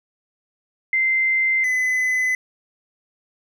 sine / triangle tone pair in turn, 2080 / 2018 Hz, C7 / B6, -11 / +37 cents, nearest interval minor second, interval 52 cents, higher first, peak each -16 dBFS, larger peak neither, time 0.93-1.64 / 1.64-2.35 s, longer neither, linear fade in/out 2 ms, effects none

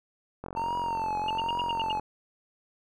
click train, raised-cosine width 1 ms, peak -23 dBFS, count 71, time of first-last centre 0.44-1.996 s, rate 45 Hz
triangle tone with vibrato, 901 Hz, A5, 41 cents sharp, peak -26 dBFS, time 0.56-2 s, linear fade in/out 10 ms, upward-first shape triangle, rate 1.2 Hz, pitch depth 120 cents each way
sine tone bursts, 2831 Hz, F7, 23 cents sharp, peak -29 dBFS, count 7, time 1.28-1.919 s, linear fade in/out 2 ms, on 21 ms, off 82 ms
effects none

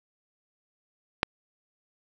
click, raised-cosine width 0.3 ms, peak -5 dBFS, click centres 1.231 s, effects none

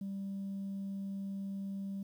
sine tone, 196.1 Hz, G3, 1 cent sharp, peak -35 dBFS, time 0.01-2.03 s, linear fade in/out 5 ms, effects tanh soft clip ceiling -35 dBFS + 11-bit

